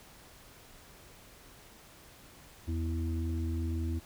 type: harmonic tone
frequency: 82.1 Hz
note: E2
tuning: 6 cents flat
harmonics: 1 / 3 / 4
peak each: -31 / -40 / -40 dBFS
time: 2.67-4 s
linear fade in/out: 20 ms
effects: pink hiss -55 dBFS RMS until 4.05 s